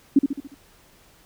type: tone with echo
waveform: sine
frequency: 279 Hz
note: C#4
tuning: 11 cents sharp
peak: -10 dBFS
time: 0.16-0.19 s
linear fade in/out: 5 ms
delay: 71 ms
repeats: 5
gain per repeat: -6 dB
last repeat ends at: 0.545 s
effects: pink hiss -55 dBFS RMS until 1.25 s